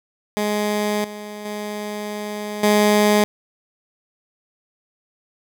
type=tone with level steps; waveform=15% pulse; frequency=209 Hz; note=G#3; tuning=11 cents sharp; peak=-13 / -25 / -20 / -7 dBFS; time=0.37-3.24 s; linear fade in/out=0 ms; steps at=1.04 / 1.45 / 2.63 s; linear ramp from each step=5 ms; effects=none